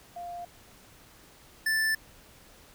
sine / square tone pair in turn, 699 / 1761.4 Hz, F5 / A6, +1 / +1 cents, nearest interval octave + major third, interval 1600 cents, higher second, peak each -36 / -25 dBFS, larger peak second, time 0.16-0.45 / 1.66-1.95 s, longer neither, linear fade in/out 5 ms, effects pink hiss -55 dBFS RMS until 2.74 s

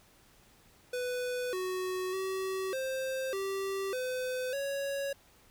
square tone with pitch steps, 496.5 / 370.2 / 380.4 / 526 / 389.5 / 508 / 556 Hz, B4 / F#4 / F#4 / C5 / G4 / B4 / C#5, +9 / +1 / +48 / +9 / -11 / +49 / +5 cents, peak -33 dBFS, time 0.93-5.13 s, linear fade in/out 5 ms, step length 600 ms, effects pink hiss -62 dBFS RMS until 5.5 s

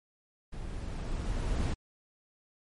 brown noise with level ramp, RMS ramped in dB -40 to -28 dBFS, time 0.52-1.74 s, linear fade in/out 10 ms, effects MP3 48 kbps

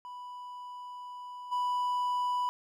triangle tone with level steps, 987.8 Hz, B5, in tune, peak -39 / -26 dBFS, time 0.05-2.49 s, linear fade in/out 0 ms, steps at 1.51 s, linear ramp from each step 20 ms, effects none

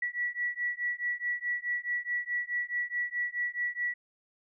sine beating tone pair, 1941 / 1945.7 Hz, B6 / B6, -31 / -26 cents, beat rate 4.7 Hz, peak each -33 / -33 dBFS, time 0.02-3.94 s, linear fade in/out 5 ms, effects none

